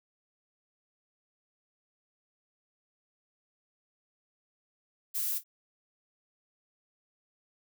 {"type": "noise with echo", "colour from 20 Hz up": "violet", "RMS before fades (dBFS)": -32, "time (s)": [5.14, 5.39], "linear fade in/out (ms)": 20, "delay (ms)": 25, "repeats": 2, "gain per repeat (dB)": -12, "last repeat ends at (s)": 5.44, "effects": []}